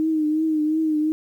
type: tone with vibrato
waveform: sine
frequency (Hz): 311.1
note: D#4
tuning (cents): 0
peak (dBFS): -18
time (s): 0-1.12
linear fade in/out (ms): 0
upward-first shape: triangle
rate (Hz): 2.8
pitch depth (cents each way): 56
effects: 9-bit